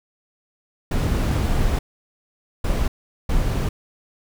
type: noise bursts at uneven times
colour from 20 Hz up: brown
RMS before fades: -20 dBFS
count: 3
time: 0.91-1.79 / 2.64-2.88 / 3.29-3.69 s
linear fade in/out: 5 ms
effects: none